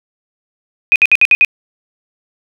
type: tone bursts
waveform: sine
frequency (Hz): 2494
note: D#7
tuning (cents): +3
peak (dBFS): -4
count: 6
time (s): 0.92-1.448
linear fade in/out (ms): 0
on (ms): 38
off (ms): 60
effects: none